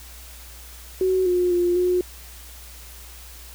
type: tone with pitch steps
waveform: sine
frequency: 373.9 / 358 / 351.5 / 360.3 Hz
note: F#4 / F4 / F4 / F#4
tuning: +18 / +43 / +11 / -46 cents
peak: -17 dBFS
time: 1.01-2.01 s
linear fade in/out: 2 ms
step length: 250 ms
effects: added 60 Hz sine -42 dBFS peak until 3.54 s + white hiss -44 dBFS RMS until 3.54 s